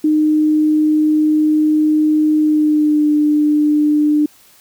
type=tone with pitch glide; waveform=sine; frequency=306.6 to 299.1 Hz; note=D#4 to D4; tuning=-25 to +32 cents; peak=-10 dBFS; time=0.04-4.26 s; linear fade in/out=5 ms; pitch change=-43 cents; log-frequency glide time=2.38-3.11 s; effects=white hiss -48 dBFS RMS until 4.6 s